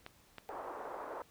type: clicks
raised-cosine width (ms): 0.3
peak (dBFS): -29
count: 2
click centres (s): 0.064 / 0.383
type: band-pass noise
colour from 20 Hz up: white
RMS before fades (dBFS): -44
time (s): 0.49-1.22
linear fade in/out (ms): 0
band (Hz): 350 to 1100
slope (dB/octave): 24
effects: pink hiss -65 dBFS RMS until 1.3 s